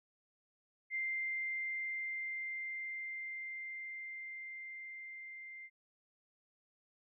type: tone with level ramp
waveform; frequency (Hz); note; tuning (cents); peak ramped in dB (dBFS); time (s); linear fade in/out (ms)
sine; 2093; C7; 0; -34 to -47; 0.9-5.7; 50
effects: none